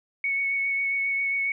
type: tone with vibrato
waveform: sine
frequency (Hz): 2217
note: C#7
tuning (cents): 0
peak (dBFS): -23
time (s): 0.24-1.52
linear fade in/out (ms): 2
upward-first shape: triangle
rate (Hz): 7.4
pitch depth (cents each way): 16
effects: none